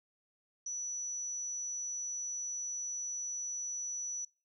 sine tone, 5920 Hz, F#8, in tune, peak -36 dBFS, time 0.66-4.25 s, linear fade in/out 5 ms, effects noise-tail reverb RT60 0.3 s tail -24 dB re dry

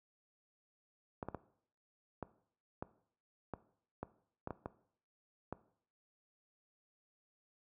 clicks, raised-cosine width 1 ms, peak -26 dBFS, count 11, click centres 1.228 / 1.286 / 1.347 / 2.227 / 2.825 / 3.537 / 4.03 / 4.474 / 4.507 / 4.659 / 5.526 s, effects noise-tail reverb RT60 0.6 s tail -17 dB re dry + high-pass 60 Hz 12 dB/octave

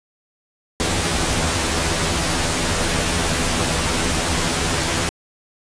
pink noise with comb filter, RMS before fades -20 dBFS, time 0.8-5.09 s, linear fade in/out 0 ms, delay 12 ms, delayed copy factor +0.95, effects resampled to 22050 Hz

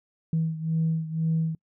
sine beating tone pair, 160.9 / 162.9 Hz, E3 / E3, -42 / -20 cents, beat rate 2 Hz, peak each -24 / -28 dBFS, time 0.33-1.55 s, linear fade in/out 2 ms, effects noise-tail reverb RT60 0.1 s tail -26 dB re dry + tanh soft clip ceiling -17 dBFS

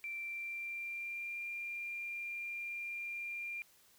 sine tone with pitch glide, 2349 to 2391 Hz, D7 to D7, 0 to +30 cents, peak -39 dBFS, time 0.04-3.62 s, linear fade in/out 0 ms, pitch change +30 cents, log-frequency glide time 0.19-1.4 s, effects white hiss -66 dBFS RMS until 3.98 s

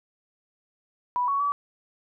sine tone with pitch steps, 984 / 1116 / 1146 Hz, B5 / C#6 / D6, -7 / +11 / -43 cents, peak -22 dBFS, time 1.16-1.52 s, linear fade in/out 0 ms, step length 120 ms, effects none

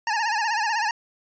25% pulse tone with vibrato, 880 Hz, A5, in tune, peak -18 dBFS, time 0.07-0.91 s, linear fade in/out 2 ms, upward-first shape sine, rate 16 Hz, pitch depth 110 cents each way, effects resampled to 16000 Hz

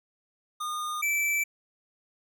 square tone pair in turn, 1221 / 2322 Hz, D#6 / D7, -33 / -20 cents, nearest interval major seventh, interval 1113 cents, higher second, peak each -31 / -25 dBFS, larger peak second, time 0.6-1.02 / 1.02-1.44 s, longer neither, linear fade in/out 10 ms, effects none

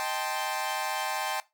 sawtooth chord, A half-diminished seventh, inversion second, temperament equal with one note detuned, 625.9 / 784 / 880 / 1046.5 Hz, Eb5 / G5 / A5 / C6, +10 / 0 / 0 / 0 cents, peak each -35 / -29 / -31 / -32 dBFS, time 0-1.4 s, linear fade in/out 0 ms, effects noise-tail reverb RT60 0.2 s tail -17 dB re dry

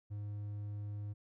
triangle tone, 103.3 Hz, G#2, 9 cents flat, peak -37 dBFS, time 0.1-1.14 s, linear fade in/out 20 ms, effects none

